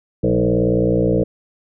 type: tone with frequency modulation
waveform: sine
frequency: 317.9 Hz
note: D#4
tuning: 37 cents sharp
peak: -13 dBFS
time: 0.23-1.24 s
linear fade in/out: 10 ms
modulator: 59 Hz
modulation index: 3.9
effects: none